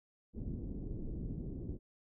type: low-pass noise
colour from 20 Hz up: pink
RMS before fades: -41 dBFS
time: 0.33-1.79 s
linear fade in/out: 50 ms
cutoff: 350 Hz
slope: 24 dB/octave
effects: none